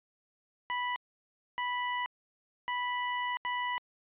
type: tone bursts at uneven times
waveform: 25% pulse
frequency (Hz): 985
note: B5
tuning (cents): -5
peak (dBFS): -27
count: 4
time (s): 0.7-0.96 / 1.58-2.06 / 2.68-3.37 / 3.45-3.78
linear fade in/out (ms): 0
effects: resampled to 8000 Hz